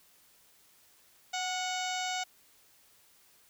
harmonic tone with a mistuned harmonic, 740 Hz, F#5, in tune, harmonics 1 / 2 / 3 / 4 / 5 / 6 / 7 / 8 / 9 / 10, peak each -35 / -41 / -40 / -41 / -42 / -46 / -47 / -44 / -47 / -45 dBFS, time 1.33-2.24 s, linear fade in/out 10 ms, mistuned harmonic 2, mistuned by -36 cents, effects white hiss -63 dBFS RMS until 3.49 s

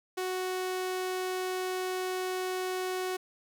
sawtooth tone, 370 Hz, F#4, in tune, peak -27 dBFS, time 0.17-3.17 s, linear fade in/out 10 ms, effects 11-bit

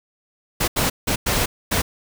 pink noise bursts at uneven times, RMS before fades -20 dBFS, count 5, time 0.6-0.68 / 0.76-0.9 / 1.07-1.16 / 1.26-1.46 / 1.71-1.82 s, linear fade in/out 10 ms, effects none

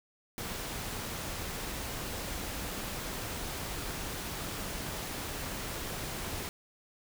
pink noise, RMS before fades -38 dBFS, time 0.38-6.49 s, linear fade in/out 0 ms, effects none

